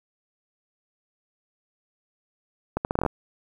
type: accelerating click train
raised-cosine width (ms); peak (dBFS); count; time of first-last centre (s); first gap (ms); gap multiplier
1; -10; 9; 2.77-3.063; 79; 0.76
effects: 8-bit